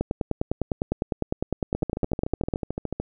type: two click trains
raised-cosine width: 2 ms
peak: -14 / -10 dBFS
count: 18 / 26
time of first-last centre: 1.75-3 / 0.01-2.538 s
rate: 13.6 / 9.89 Hz
effects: none